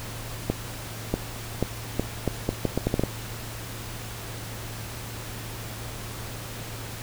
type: accelerating click train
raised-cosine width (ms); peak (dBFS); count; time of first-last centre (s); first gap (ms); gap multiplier
2; -9; 12; 0.5-3.036; 640; 0.76
effects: added 112 Hz sine -38 dBFS peak until 7.02 s + pink hiss -38 dBFS RMS until 7.02 s